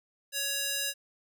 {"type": "tone with high-pass filter", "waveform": "square", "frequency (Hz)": 558, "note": "C#5", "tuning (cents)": 11, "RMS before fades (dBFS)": -32, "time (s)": [0.32, 0.94], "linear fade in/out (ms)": 50, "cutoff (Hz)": 2700, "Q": 0.54, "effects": []}